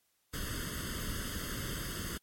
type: noise with comb filter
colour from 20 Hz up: pink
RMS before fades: -38 dBFS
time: 0.33-2.18 s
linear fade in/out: 10 ms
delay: 0.62 ms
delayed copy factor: +1
effects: white hiss -75 dBFS RMS until 2.22 s + MP3 64 kbps